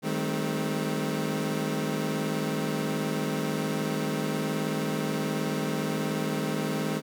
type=chord; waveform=25% pulse; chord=A half-diminished seventh; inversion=second; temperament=equal with one note detuned; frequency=155.56 / 196 / 214.7 / 261.6 Hz; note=Eb3 / G3 / A3 / C4; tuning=0 / 0 / -42 / 0 cents; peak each=-28 / -32 / -28 / -30 dBFS; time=0.02-7.02 s; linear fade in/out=50 ms; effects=none